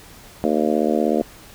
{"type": "harmonic tone", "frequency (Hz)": 76.5, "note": "D#2", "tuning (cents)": -29, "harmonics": [3, 4, 5, 6, 7, 8, 9], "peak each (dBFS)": [-22, -23, -24, -25, -25, -26, -27], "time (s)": [0.44, 1.22], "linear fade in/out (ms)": 0, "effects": ["pink hiss -44 dBFS RMS until 1.54 s"]}